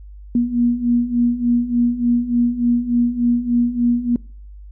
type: beating tone pair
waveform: sine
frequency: 237.6 / 241 Hz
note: A#3 / B3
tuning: +33 / -42 cents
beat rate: 3.4 Hz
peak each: -20 / -16 dBFS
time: 0.35-4.16 s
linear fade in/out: 2 ms
effects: noise-tail reverb RT60 0.5 s tail -25 dB re dry + added 50 Hz sine -35 dBFS peak until 4.71 s

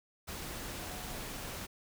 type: tone in noise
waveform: sine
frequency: 728 Hz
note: F#5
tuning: 28 cents flat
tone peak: -52 dBFS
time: 0.76-1.18 s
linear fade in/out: 20 ms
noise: pink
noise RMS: -42 dBFS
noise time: 0.27-1.67 s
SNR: -13 dB
effects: none

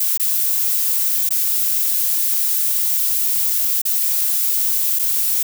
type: noise with dropouts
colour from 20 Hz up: violet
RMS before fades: -18 dBFS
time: 0-5.43 s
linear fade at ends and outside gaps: 5 ms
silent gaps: 0.175-0.196 / 1.291-1.306 / 3.818-3.852 / 4.989-4.993 s
effects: none

